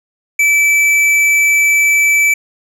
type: tone with tanh clipping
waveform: sine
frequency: 2313 Hz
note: D7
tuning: 27 cents flat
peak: -10 dBFS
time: 0.39-2.34 s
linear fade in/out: 5 ms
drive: 13 dB
effects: none